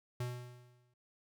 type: tone with exponential decay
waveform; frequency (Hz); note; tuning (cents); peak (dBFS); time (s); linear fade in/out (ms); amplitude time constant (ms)
square; 123.1; B2; -5; -35; 0.2-0.94; 5; 160
effects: none